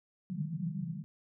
pink band-pass noise, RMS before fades -37 dBFS, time 0.3-1.04 s, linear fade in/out 0 ms, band 140 to 200 Hz, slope 96 dB/octave, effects none

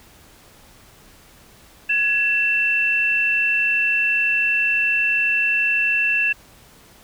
sine tone pair together, 1679.3 / 2682 Hz, G#6 / E7, +19 / +29 cents, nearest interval minor sixth, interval 810 cents, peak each -23 / -17 dBFS, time 1.89-6.33 s, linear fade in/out 10 ms, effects pink hiss -49 dBFS RMS until 7.03 s

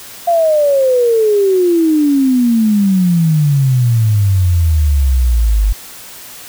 sine exponential sweep, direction down, 698.5 to 48.46 Hz, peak -8 dBFS, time 0.27-5.73 s, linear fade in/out 10 ms, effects white hiss -33 dBFS RMS until 6.48 s

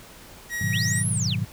45% pulse tone, 1900 Hz, A#6, 33 cents sharp, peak -27 dBFS, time 0.49-1.04 s, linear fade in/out 50 ms
sine chord, G# minor seventh, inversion none, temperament equal, 103.83 / 123.47 / 155.56 / 185 Hz, G#2 / B2 / D#3 / F#3, 0 / 0 / 0 / 0 cents, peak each -27 / -28 / -30 / -31 dBFS, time 0.61-1.45 s, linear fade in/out 5 ms
sine linear two-way sweep, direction up then down, 2093 to 11175 to 2093 Hz, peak -26 dBFS, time 0.72-1.36 s, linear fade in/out 20 ms, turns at 1.08 s
effects pink hiss -46 dBFS RMS until 1.52 s

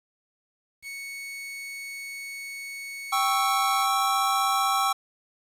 40% pulse tone, 2217 Hz, C#7, in tune, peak -34 dBFS, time 0.82-3.87 s, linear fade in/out 50 ms
square chord, C# diminished, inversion second, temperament equal, 784 / 1108.7 / 1318.5 Hz, G5 / C#6 / E6, 0 / 0 / 0 cents, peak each -27 dBFS, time 3.12-4.93 s, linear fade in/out 10 ms
effects resampled to 32000 Hz + 9-bit

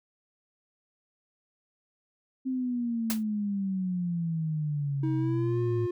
sine exponential sweep, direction down, 263.4 to 110.7 Hz, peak -27 dBFS, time 2.45-5.87 s, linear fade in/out 20 ms
white noise with exponential decay, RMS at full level -28 dBFS, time 3.1-3.23 s, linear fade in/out 1 ms, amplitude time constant 27 ms
triangle tone with pitch glide, 318.5 to 355.4 Hz, D#4 to F4, +41 to +30 cents, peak -26 dBFS, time 5.03-5.91 s, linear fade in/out 5 ms, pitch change +189 cents, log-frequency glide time 5.17-5.6 s
effects none

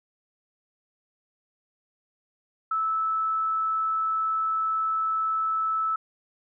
sine tone, 1309 Hz, E6, 13 cents flat, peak -23 dBFS, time 2.71-5.96 s, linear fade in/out 5 ms, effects none

